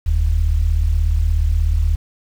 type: tone pair together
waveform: sine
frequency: 41.11 / 77.78 Hz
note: E1 / D#2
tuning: -4 / 0 cents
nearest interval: major seventh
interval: 1104 cents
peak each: -15 dBFS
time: 0.06-1.96 s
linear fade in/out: 10 ms
effects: tanh soft clip ceiling -7 dBFS + 7-bit